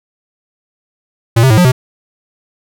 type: tone with pitch steps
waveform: square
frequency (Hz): 115.2 / 132.4 / 109.1 / 178.8 / 127.6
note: A#2 / C3 / A2 / F3 / C3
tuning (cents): -20 / +21 / -14 / +41 / -43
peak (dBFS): -6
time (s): 1.36-1.72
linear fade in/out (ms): 10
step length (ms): 72
effects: none